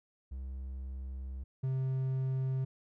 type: tone pair in turn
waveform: triangle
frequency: 65.7 / 131.67 Hz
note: C2 / C3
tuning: +8 / +11 cents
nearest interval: octave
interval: 1203 cents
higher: second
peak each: -36 / -28 dBFS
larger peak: second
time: 0.31-1.44 / 1.63-2.65 s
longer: first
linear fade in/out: 10 ms
effects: none